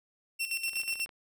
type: tone with tremolo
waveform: sawtooth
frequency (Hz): 2709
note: E7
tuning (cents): +47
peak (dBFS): -26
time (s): 0.39-1.06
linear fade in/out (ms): 20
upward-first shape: square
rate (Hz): 8.2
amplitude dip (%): 65
type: clicks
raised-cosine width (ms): 0.3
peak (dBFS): -34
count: 11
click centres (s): 0.682 / 0.733 / 0.769 / 0.802 / 0.834 / 0.893 / 0.926 / 0.956 / 0.996 / 1.06 / 1.092
effects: none